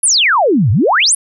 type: exponential two-way sweep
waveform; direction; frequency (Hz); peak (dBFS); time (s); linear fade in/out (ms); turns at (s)
sine; down then up; 11175 to 92.5 to 11175; -8; 0.03-1.15; 5; 0.71
effects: none